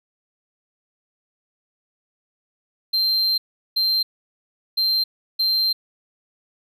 triangle tone bursts at uneven times, 4148 Hz, C8, 16 cents flat, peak -16 dBFS, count 4, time 2.93-3.38 / 3.76-4.03 / 4.77-5.04 / 5.39-5.73 s, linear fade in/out 10 ms, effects none

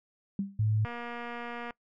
sine tone with exponential decay, 197.5 Hz, G3, 13 cents sharp, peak -25 dBFS, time 0.39-0.61 s, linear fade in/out 2 ms, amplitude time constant 47 ms
sine tone, 107.7 Hz, A2, 37 cents flat, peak -24 dBFS, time 0.59-0.85 s, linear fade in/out 5 ms
click train, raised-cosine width 0.5 ms, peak -25 dBFS, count 205, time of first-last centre 0.85-1.707 s, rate 238 Hz
effects noise-tail reverb RT60 0.1 s tail -23 dB re dry

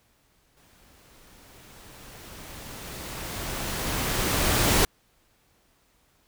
pink noise with exponential growth, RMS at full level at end -20 dBFS, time 0.57-4.85 s, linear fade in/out 2 ms, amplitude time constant 930 ms, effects pink hiss -65 dBFS RMS until 6.27 s

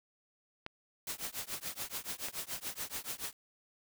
clicks, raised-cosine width 0.3 ms, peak -24 dBFS, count 2, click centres 0.664 / 2.285 s
white noise with tremolo, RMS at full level -37 dBFS, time 1.07-3.33 s, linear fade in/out 2 ms, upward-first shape triangle, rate 7 Hz, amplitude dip 100%
effects none

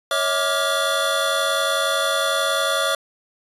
square tone cluster, 555 / 646 / 1172 / 1408 / 3457 Hz, C#5 / E5 / D6 / F6 / A7, +2 / -35 / -4 / +14 / -31 cents, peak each -26 dBFS, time 0.11-2.95 s, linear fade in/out 2 ms, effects resampled to 32000 Hz

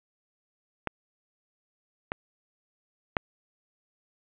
clicks, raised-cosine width 0.5 ms, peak -13 / -14 / -8 dBFS, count 3, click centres 0.873 / 2.119 / 3.168 s, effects resampled to 8000 Hz + 8-bit

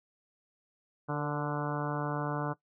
harmonic tone with a mistuned harmonic, 146.83 Hz, D3, in tune, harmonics 1 / 2 / 3 / 4 / 5 / 6 / 7 / 8 / 9 / 10, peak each -34 / -37 / -39 / -40 / -41 / -42 / -42 / -43 / -44 / -44 dBFS, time 1.08-2.54 s, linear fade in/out 20 ms, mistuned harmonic 3, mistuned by +33 cents, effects noise-tail reverb RT60 0.1 s tail -17 dB re dry

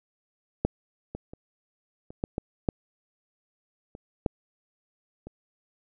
clicks, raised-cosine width 2 ms, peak -9 / -21 / -28 / -29 / -14 / -15 / -10 / -28 / -10 / -27 dBFS, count 10, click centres 0.65 / 1.15 / 1.335 / 2.105 / 2.239 / 2.381 / 2.688 / 3.951 / 4.262 / 5.27 s, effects none

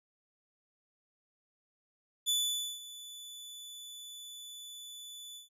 sawtooth tone with ADSR envelope, 3478 Hz, A7, 21 cents flat, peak -24 dBFS, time 2.26-5.49 s, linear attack 30 ms, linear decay 500 ms, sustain -18 dB, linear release 130 ms, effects resampled to 32000 Hz

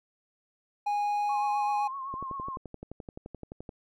triangle tone with pitch glide, 824 to 828.8 Hz, G#5 to G#5, -14 to -4 cents, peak -24 dBFS, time 0.86-1.88 s, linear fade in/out 10 ms, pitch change +10 cents, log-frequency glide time 1.01-1.41 s
sine tone with vibrato, 1078 Hz, C#6, 49 cents flat, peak -34 dBFS, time 1.29-2.57 s, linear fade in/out 5 ms, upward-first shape triangle, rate 7.8 Hz, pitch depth 67 cents each way
click train, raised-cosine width 2 ms, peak -27 dBFS, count 19, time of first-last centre 2.14-3.692 s, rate 11.6 Hz
effects none

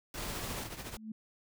pink noise with tremolo, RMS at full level -41 dBFS, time 0.14-0.97 s, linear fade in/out 2 ms, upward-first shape triangle, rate 14 Hz, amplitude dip 70%
pink noise, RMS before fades -40 dBFS, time 0.17-0.64 s, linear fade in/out 5 ms
sine tone with exponential growth, 218.4 Hz, A3, 13 cents flat, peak -36 dBFS, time 0.77-1.12 s, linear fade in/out 5 ms, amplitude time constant 75 ms
effects none

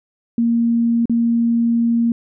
sine tone with dropouts, 233.1 Hz, A#3, in tune, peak -13 dBFS, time 0.38-2.12 s, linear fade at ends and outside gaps 2 ms, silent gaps 1.056-1.096 s, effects none

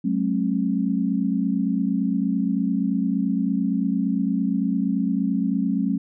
sine tone cluster, 186.3 / 215.1 / 269.7 Hz, F#3 / A3 / C#4, +12 / -39 / -47 cents, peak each -24 dBFS, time 0.04-5.98 s, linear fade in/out 10 ms, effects none

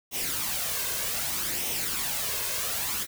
white noise with flanger, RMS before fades -30 dBFS, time 0.11-3.07 s, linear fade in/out 50 ms, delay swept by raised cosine 0.33 to 1.93 ms, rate 0.64 Hz, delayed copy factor +0.55, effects none

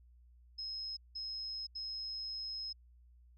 sine tone bursts at uneven times, 5140 Hz, E8, 45 cents flat, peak -39 dBFS, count 3, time 0.58-0.97 / 1.15-1.67 / 1.75-2.73 s, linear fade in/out 10 ms, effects added 60 Hz sine -59 dBFS peak until 3.37 s

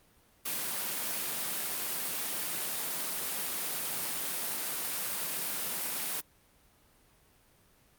white high-pass noise, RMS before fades -34 dBFS, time 0.45-6.21 s, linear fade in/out 10 ms, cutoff 130 Hz, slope 96 dB/octave, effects pink hiss -64 dBFS RMS until 7.98 s + Opus 32 kbps

